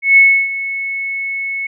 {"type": "tone with ADSR envelope", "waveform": "sine", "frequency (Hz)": 2200, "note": "C#7", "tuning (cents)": -14, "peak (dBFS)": -3, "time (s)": [0.02, 1.67], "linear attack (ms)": 150, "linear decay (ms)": 310, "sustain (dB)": -15, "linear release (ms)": 7, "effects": []}